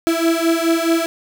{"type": "beating tone pair", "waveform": "35% pulse", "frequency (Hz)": [328.7, 333.4], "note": ["E4", "E4"], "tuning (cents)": [-5, 20], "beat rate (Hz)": 4.7, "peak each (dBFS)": -16, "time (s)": [0.07, 1.06], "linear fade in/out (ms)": 0, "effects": []}